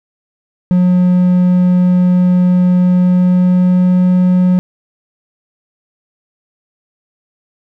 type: tone with pitch glide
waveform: triangle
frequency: 180.3 to 181.66 Hz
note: F#3 to F#3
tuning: -45 to -32 cents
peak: -5 dBFS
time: 0.71-4.59 s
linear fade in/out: 0 ms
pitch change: +13 cents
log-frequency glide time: 2.79-4.04 s
effects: none